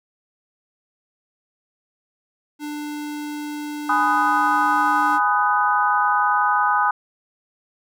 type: tone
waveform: square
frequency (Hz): 296.7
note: D4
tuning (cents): +18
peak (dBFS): -28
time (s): 2.59-5.2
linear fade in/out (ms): 50
type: chord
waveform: sine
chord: G# minor seventh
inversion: none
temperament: just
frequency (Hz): 830.6 / 996.7 / 1245.9 / 1495.1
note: G#5 / B5 / D#6 / F#6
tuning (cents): 0 / +16 / +2 / +18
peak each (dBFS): -21 / -22 / -20 / -23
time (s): 3.89-6.91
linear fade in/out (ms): 5
effects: none